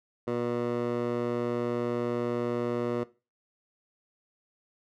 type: tone with band-pass filter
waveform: 15% pulse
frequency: 120 Hz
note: B2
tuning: 49 cents flat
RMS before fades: -30 dBFS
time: 0.27-3.04 s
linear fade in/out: 10 ms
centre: 520 Hz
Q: 0.92
effects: noise-tail reverb RT60 0.3 s tail -18 dB re dry